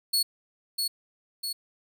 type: tone with echo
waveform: sawtooth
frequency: 4381 Hz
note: C#8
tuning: 21 cents flat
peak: -19 dBFS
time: 0.13-0.23 s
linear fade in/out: 10 ms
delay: 650 ms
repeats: 2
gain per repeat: -4 dB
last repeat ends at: 1.53 s
effects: 10-bit